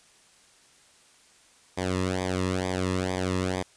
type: tone with flanger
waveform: sawtooth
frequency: 92.5 Hz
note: F#2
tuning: in tune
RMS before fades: -28 dBFS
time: 1.77-3.63 s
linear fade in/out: 10 ms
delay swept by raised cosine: 0.71 to 1.34 ms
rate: 2.2 Hz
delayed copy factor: -0.95
effects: white hiss -58 dBFS RMS until 3.76 s + resampled to 22050 Hz